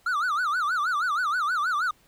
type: tone with vibrato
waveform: triangle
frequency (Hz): 1319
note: E6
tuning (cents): +1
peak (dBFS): -21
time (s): 0.06-1.91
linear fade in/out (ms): 5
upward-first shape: sine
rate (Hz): 6.3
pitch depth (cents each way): 230
effects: pink hiss -61 dBFS RMS until 2.07 s